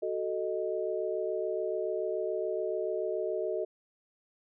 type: chord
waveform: sine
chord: D# diminished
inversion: first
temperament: equal with one note detuned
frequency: 373 / 440 / 622.3 Hz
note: F#4 / A4 / D#5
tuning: +14 / 0 / 0 cents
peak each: -34 dBFS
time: 0.02-3.65 s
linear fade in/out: 10 ms
effects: none